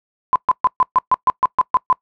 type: tone bursts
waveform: sine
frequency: 1019 Hz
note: C6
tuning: 46 cents flat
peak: -10 dBFS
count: 11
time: 0.33-1.927 s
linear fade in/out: 0 ms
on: 27 ms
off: 130 ms
effects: noise-tail reverb RT60 0.1 s tail -23 dB re dry